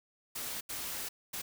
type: noise bursts at uneven times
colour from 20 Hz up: white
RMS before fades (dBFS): -39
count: 3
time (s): 0.35-0.61 / 0.69-1.09 / 1.33-1.42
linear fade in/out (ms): 10
effects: none